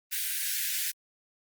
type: high-pass noise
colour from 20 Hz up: white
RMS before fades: -31 dBFS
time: 0.11-0.92 s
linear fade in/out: 20 ms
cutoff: 1500 Hz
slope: 96 dB/octave
effects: Opus 32 kbps